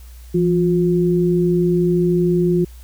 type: tone pair together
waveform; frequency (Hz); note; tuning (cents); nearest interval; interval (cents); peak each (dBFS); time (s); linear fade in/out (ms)
sine; 170.4 / 356.5; F3 / F4; -42 / +36; octave + minor second; 1278; -16; 0.34-2.65; 10
effects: added 60 Hz sine -36 dBFS peak until 2.83 s + white hiss -50 dBFS RMS until 2.83 s